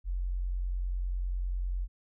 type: tone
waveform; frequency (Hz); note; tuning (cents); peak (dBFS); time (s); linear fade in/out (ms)
sine; 45; F#1; -47; -29; 0.04-1.88; 50
effects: none